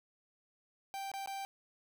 45% pulse tone with dropouts, 784 Hz, G5, in tune, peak -39 dBFS, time 0.94-1.45 s, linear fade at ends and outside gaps 0 ms, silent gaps 1.116-1.138 / 1.26-1.274 s, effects none

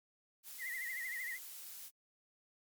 blue noise, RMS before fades -49 dBFS, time 0.43-1.91 s, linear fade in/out 50 ms
sine tone with vibrato, 1975.5 Hz, B6, in tune, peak -39 dBFS, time 0.58-1.39 s, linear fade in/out 50 ms, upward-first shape triangle, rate 13 Hz, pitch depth 120 cents each way
effects MP3 96 kbps

